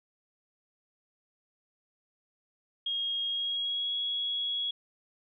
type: tone with pitch glide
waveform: sine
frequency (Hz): 3263 to 3337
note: G#7 to G#7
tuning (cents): -31 to +8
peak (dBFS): -29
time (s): 2.86-4.71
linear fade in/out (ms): 5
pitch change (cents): +39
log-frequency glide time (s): 3.27-3.94
effects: none